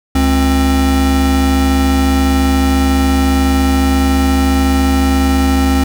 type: tone pair together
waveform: square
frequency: 70.49 / 265.7 Hz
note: C#2 / C4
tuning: +30 / +27 cents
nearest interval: octave + major seventh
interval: 2297 cents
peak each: -13 dBFS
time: 0.15-5.84 s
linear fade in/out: 5 ms
effects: none